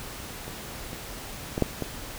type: clicks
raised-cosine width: 2 ms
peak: -24 / -23 / -14 / -7 / -15 dBFS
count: 5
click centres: 0.48 / 0.931 / 1.579 / 1.623 / 1.823 s
effects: pink hiss -39 dBFS RMS until 2.18 s